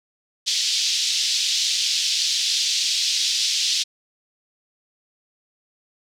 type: band-pass noise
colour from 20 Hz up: white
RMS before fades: -22 dBFS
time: 0.46-3.84 s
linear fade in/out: 20 ms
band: 3200 to 5500 Hz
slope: 24 dB/octave
effects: none